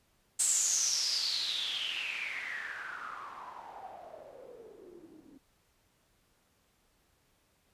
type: noise with low-pass filter sweep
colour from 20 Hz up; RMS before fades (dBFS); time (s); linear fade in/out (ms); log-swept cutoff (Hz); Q
blue; -36; 0.39-5.38; 10; 8200 to 270; 8.4
effects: pink hiss -71 dBFS RMS until 7.73 s + resampled to 32000 Hz